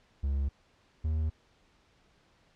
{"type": "tone pair in turn", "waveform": "triangle", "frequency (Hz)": [69.2, 78.33], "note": ["C#2", "D#2"], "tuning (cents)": [-2, 12], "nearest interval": "major second", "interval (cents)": 214, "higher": "second", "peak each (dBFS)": -25, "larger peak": "neither", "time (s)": [[0.23, 0.49], [1.04, 1.3]], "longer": "neither", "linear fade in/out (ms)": 10, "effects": ["pink hiss -66 dBFS RMS until 2.55 s", "low-pass 5000 Hz 12 dB/octave"]}